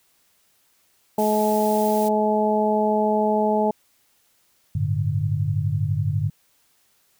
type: noise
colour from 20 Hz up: blue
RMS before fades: -35 dBFS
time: 1.18-2.09 s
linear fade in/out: 10 ms
type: harmonic tone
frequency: 213.2 Hz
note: G#3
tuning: 46 cents sharp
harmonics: 1 / 2 / 3 / 4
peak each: -23 / -23 / -23 / -23 dBFS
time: 1.18-3.71 s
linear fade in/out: 5 ms
type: chord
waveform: sine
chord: G suspended second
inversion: none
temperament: equal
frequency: 98 / 110 / 146.83 Hz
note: G2 / A2 / D3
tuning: 0 / 0 / 0 cents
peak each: -24 / -25 / -24 dBFS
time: 4.75-6.3 s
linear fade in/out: 5 ms
effects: white hiss -63 dBFS RMS until 7.19 s